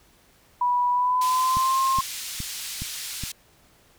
sine tone with pitch glide, 980 to 1062.5 Hz, B5 to C6, -14 to +26 cents, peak -19 dBFS, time 0.61-2.01 s, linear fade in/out 5 ms, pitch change +140 cents, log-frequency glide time 0.91-1.8 s
pink band-pass noise, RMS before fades -34 dBFS, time 1.21-3.32 s, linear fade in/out 5 ms, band 3300 to 13000 Hz, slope 12 dB/octave
click train, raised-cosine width 5 ms, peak -20 dBFS, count 5, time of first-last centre 1.57-3.237 s, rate 2.4 Hz
effects pink hiss -58 dBFS RMS until 3.98 s

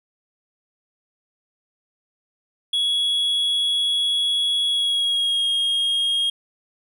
triangle tone with pitch glide, 3352 to 3255 Hz, G#7 to G#7, +15 to -36 cents, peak -17 dBFS, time 2.73-6.3 s, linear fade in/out 5 ms, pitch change -51 cents, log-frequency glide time 4.67-5.48 s, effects none

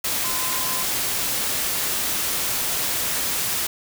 sine tone in noise, 1029 Hz, C6, 29 cents flat, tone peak -32 dBFS, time 0.24-0.83 s, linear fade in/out 5 ms, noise white, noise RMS -24 dBFS, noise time 0.04-3.67 s, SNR -11 dB, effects none

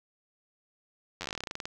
slowing click train, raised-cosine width 0.2 ms, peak -18 dBFS, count 18, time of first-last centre 1.21-1.655 s, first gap 10 ms, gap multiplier 1.11, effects none

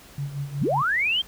sine tone with tremolo, 141.3 Hz, C#3, 34 cents sharp, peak -25 dBFS, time 0.18-0.82 s, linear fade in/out 2 ms, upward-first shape sine, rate 5.5 Hz, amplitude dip 70%
sine linear sweep, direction up, 97.2 to 3229 Hz, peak -20 dBFS, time 0.61-1.22 s, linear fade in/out 10 ms
effects pink hiss -48 dBFS RMS until 1.27 s

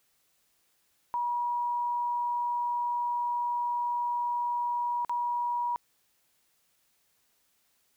sine tone with dropouts, 962 Hz, B5, 46 cents flat, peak -27 dBFS, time 1.14-5.76 s, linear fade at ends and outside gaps 0 ms, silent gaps 5.048-5.095 s, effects white hiss -71 dBFS RMS until 7.96 s

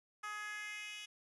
10% pulse tone with high-pass filter sweep, 420 Hz, G#4, 19 cents sharp, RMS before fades -45 dBFS, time 0.23-1.06 s, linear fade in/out 10 ms, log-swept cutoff 1200 to 3100 Hz, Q 2.9, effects resampled to 24000 Hz + 12-bit

